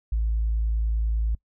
sine tone, 55 Hz, A1, in tune, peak -20 dBFS, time 0.12-1.35 s, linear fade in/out 5 ms, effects noise-tail reverb RT60 0.1 s tail -24 dB re dry + tanh soft clip ceiling -17 dBFS

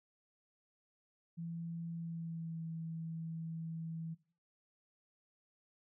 sine tone with pitch glide, 167.4 to 163.2 Hz, E3 to E3, +27 to -17 cents, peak -40 dBFS, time 1.37-4.15 s, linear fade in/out 20 ms, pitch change -44 cents, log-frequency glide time 1.92-2.63 s, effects noise-tail reverb RT60 0.5 s tail -20 dB re dry

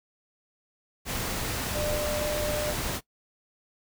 sine tone in noise, 598 Hz, D5, 31 cents sharp, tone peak -29 dBFS, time 1.72-2.75 s, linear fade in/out 50 ms, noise pink, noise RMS -31 dBFS, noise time 1.05-3.01 s, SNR -1 dB, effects noise-tail reverb RT60 0.1 s tail -20 dB re dry

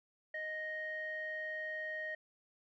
square tone with low-pass filter, 622.3 Hz, D#5, in tune, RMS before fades -41 dBFS, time 0.34-2.15 s, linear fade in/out 5 ms, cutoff 2000 Hz, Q 9.1, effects none

